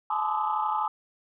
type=tone cluster; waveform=sine; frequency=853 / 885 / 1024 / 1200 / 1280 Hz; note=G#5 / A5 / C6 / D6 / D#6; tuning=+46 / +10 / -38 / +37 / +49 cents; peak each=-28 / -33 / -32 / -31 / -32 dBFS; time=0.1-0.88 s; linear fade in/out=5 ms; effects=tanh soft clip ceiling -15 dBFS